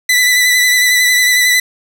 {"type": "tone with vibrato", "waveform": "sawtooth", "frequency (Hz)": 1987, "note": "B6", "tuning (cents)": 10, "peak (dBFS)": -5, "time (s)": [0.09, 1.6], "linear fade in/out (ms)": 5, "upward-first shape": "sine", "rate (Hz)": 11, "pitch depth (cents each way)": 25, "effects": []}